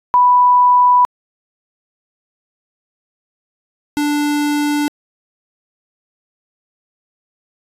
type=tone pair in turn; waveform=sine / square; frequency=987.8 / 293.7 Hz; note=B5 / D4; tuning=0 / 0 cents; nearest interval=octave + major sixth; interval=2100 cents; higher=first; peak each=-7 / -15 dBFS; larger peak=first; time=0.14-1.05 / 3.97-4.88 s; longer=neither; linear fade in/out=0 ms; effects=resampled to 32000 Hz